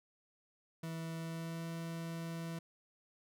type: tone with pitch glide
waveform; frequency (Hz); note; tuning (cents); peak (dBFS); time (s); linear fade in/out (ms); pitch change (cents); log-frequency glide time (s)
40% pulse; 163.5 to 165.78; E3 to E3; -14 to +10; -39; 0.83-2.59; 5; +24; 1.17-1.68
effects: none